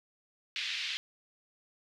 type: band-pass noise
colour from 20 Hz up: pink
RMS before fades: -36 dBFS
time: 0.56-0.97 s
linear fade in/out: 0 ms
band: 2300 to 4200 Hz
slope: 24 dB/octave
effects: none